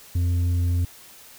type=tone with tanh clipping; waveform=sine; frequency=87.5 Hz; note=F2; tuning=4 cents sharp; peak=-20 dBFS; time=0.15-0.85 s; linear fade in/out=5 ms; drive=5 dB; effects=white hiss -47 dBFS RMS until 1.38 s